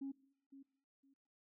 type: tone with echo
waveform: sine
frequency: 273.6 Hz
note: C#4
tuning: 23 cents flat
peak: -40 dBFS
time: 0.01-0.12 s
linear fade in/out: 10 ms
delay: 510 ms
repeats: 2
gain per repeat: -14 dB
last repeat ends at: 1.14 s
effects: noise-tail reverb RT60 0.7 s tail -20 dB re dry + tanh soft clip ceiling -37 dBFS